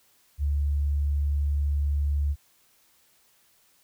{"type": "tone", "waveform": "sine", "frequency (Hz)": 72, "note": "D2", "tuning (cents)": -34, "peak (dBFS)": -22, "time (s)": [0.38, 2.36], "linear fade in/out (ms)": 50, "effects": ["white hiss -63 dBFS RMS until 3.83 s"]}